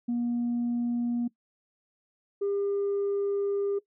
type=tone pair in turn; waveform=sine; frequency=239.1 / 401 Hz; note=A#3 / G4; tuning=+44 / +39 cents; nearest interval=major sixth; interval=895 cents; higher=second; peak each=-24 dBFS; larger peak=neither; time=0.08-1.28 / 2.41-3.79 s; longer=second; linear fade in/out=10 ms; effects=noise-tail reverb RT60 0.1 s tail -19 dB re dry + tanh soft clip ceiling -23 dBFS